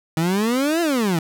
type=exponential two-way sweep; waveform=30% pulse; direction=up then down; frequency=156.3 to 349.2 to 156.3 Hz; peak=-15 dBFS; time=0.17-1.19 s; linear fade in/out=2 ms; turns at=0.81 s; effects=none